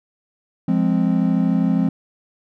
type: chord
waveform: triangle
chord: F minor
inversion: none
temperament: equal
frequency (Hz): 174.61 / 207.7 / 261.6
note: F3 / Ab3 / C4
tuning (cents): 0 / 0 / 0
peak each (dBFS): -17 / -18 / -18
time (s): 0.68-1.89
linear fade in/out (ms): 5
effects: none